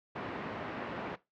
pink band-pass noise, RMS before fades -40 dBFS, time 0.15-1.16 s, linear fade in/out 10 ms, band 180 to 1900 Hz, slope 12 dB/octave, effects noise-tail reverb RT60 0.2 s tail -17 dB re dry + low-pass 4000 Hz 12 dB/octave

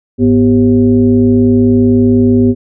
sine tone with frequency modulation, 246.9 Hz, B3, in tune, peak -5 dBFS, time 0.18-2.55 s, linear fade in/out 50 ms, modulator 146 Hz, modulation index 0.91, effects none

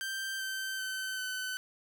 sawtooth tone with pitch steps, 1568 / 1550 / 1532.2 / 1514.6 Hz, G6 / G6 / G6 / F#6, 0 / -20 / -40 / +40 cents, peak -31 dBFS, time 0.01-1.57 s, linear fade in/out 0 ms, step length 390 ms, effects none

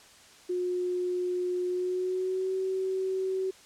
sine tone with pitch glide, 360 to 378.6 Hz, F#4 to F#4, -47 to +40 cents, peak -27 dBFS, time 0.49-3.51 s, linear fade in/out 10 ms, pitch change +87 cents, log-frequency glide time 1.67-2.54 s, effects white hiss -54 dBFS RMS until 3.65 s + low-pass 8000 Hz 12 dB/octave

